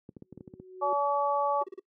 clicks, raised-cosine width 3 ms, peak -29 dBFS, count 9, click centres 0.091 / 0.167 / 0.223 / 0.326 / 0.376 / 0.408 / 0.477 / 0.538 / 0.599 s
sine tone with exponential growth, 371.3 Hz, F#4, 6 cents sharp, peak -33 dBFS, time 0.24-0.93 s, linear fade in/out 1 ms, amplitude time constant 150 ms
harmonic tone, 285.1 Hz, C#4, 49 cents sharp, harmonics 2 / 3 / 4, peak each -29 / -29 / -29 dBFS, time 0.81-1.64 s, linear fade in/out 20 ms
triangle tone bursts, 380.1 Hz, F#4, 47 cents sharp, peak -35 dBFS, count 4, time 1.61-1.796 s, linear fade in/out 5 ms, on 21 ms, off 34 ms
effects noise-tail reverb RT60 0.1 s tail -22 dB re dry + high-pass 150 Hz 12 dB/octave

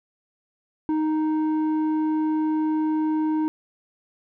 square tone with low-pass filter, 311.1 Hz, D#4, in tune, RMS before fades -23 dBFS, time 0.89-3.48 s, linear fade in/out 0 ms, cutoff 710 Hz, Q 1.5, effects none

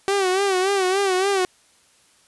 sawtooth tone with vibrato, 383.3 Hz, G4, 39 cents flat, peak -14 dBFS, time 0.08-1.45 s, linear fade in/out 0 ms, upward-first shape sine, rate 3.5 Hz, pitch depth 84 cents each way, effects white hiss -57 dBFS RMS until 2.27 s + resampled to 24000 Hz

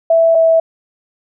sine tone pair in turn, 659.3 / 653.6 Hz, E5 / E5, 0 / -15 cents, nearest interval unison, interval 15 cents, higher first, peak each -7 dBFS, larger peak neither, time 0.1-0.35 / 0.35-0.6 s, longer neither, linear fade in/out 5 ms, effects none

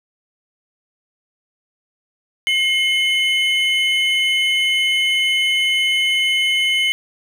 triangle tone pair together, 2145 / 3023 Hz, C7 / F#7, +42 / +36 cents, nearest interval tritone, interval 594 cents, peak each -16 dBFS, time 2.47-6.92 s, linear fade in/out 0 ms, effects none

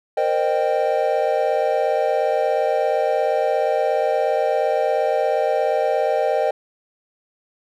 triangle chord, C minor seventh, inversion third, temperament equal with one note detuned, 466.2 / 523.3 / 611.6 / 784 Hz, Bb4 / C5 / Eb5 / G5, 0 / 0 / -30 / 0 cents, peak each -22 / -21 / -19 / -21 dBFS, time 0.17-6.51 s, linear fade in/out 5 ms, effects none

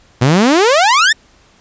sawtooth exponential sweep, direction up, 116.4 to 1864.7 Hz, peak -4 dBFS, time 0.21-1.13 s, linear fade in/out 10 ms, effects pink hiss -49 dBFS RMS until 1.6 s + resampled to 16000 Hz

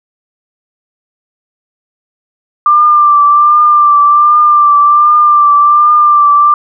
sine tone with vibrato, 1185 Hz, D6, 15 cents sharp, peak -3 dBFS, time 2.66-6.54 s, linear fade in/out 2 ms, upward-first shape triangle, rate 1.3 Hz, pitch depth 35 cents each way, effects none

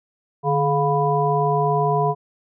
harmonic tone with a mistuned harmonic, 141.2 Hz, C#3, 32 cents sharp, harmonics 1 / 3 / 5 / 7, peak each -22 / -22 / -22 / -22 dBFS, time 0.43-2.15 s, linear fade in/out 50 ms, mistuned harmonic 1, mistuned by +95 cents, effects none

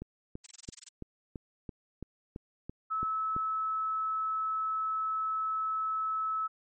click train, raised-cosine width 3 ms, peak -26 dBFS, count 11, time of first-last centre 0.02-3.364 s, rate 2.99 Hz
violet noise bursts, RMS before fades -37 dBFS, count 10, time 0.44-0.888 s, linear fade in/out 5 ms, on 25 ms, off 22 ms
sine tone, 1300 Hz, E6, 24 cents flat, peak -29 dBFS, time 2.9-6.48 s, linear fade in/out 20 ms
effects MP3 32 kbps

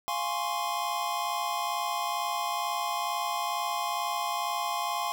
square chord, Db major seventh, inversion first, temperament equal, 698.5 / 830.6 / 1046.5 / 1108.7 Hz, F5 / Ab5 / C6 / Db6, 0 / 0 / 0 / 0 cents, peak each -36 / -35 / -33 / -38 dBFS, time 0.08-5.12 s, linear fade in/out 0 ms, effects none

